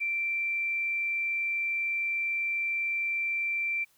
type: tone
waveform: sine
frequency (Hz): 2349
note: D7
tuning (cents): 0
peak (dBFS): -27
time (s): 0-3.85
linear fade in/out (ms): 20
effects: white hiss -66 dBFS RMS until 3.97 s